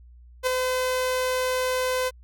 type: tone with ADSR envelope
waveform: sawtooth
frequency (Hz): 510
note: C5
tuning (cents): -44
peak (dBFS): -15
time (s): 0.43-2.11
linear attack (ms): 39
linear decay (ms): 6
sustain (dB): -4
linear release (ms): 36
effects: added 60 Hz sine -46 dBFS peak until 2.23 s